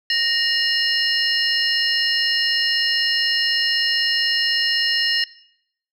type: tone cluster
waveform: sine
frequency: 1856 / 2865 / 4215 / 5280 Hz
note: A#6 / F7 / C8 / E8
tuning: -8 / +44 / +12 / +2 cents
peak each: -22 dBFS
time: 0.1-5.24 s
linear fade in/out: 2 ms
effects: noise-tail reverb RT60 0.7 s tail -19 dB re dry + tanh soft clip ceiling -9 dBFS